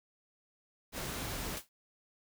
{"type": "noise", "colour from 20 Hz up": "pink", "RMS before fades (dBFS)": -39, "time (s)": [0.92, 1.6], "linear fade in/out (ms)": 50}
{"type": "noise with exponential decay", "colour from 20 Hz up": "white", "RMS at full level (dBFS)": -38, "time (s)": [1.57, 1.69], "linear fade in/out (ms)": 0, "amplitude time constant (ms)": 24}
{"effects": []}